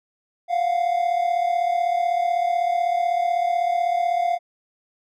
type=tone pair together; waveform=triangle; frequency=695 / 731 Hz; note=F5 / F#5; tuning=-9 / -21 cents; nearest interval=minor second; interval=88 cents; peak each=-18 / -23 dBFS; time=0.48-4.39 s; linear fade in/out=50 ms; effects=none